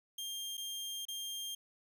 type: tone with dropouts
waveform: sawtooth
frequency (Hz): 3200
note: G7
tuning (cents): +35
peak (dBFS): -36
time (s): 0.18-1.55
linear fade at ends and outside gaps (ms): 5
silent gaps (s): 0.571-0.577 / 1.053-1.083
effects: none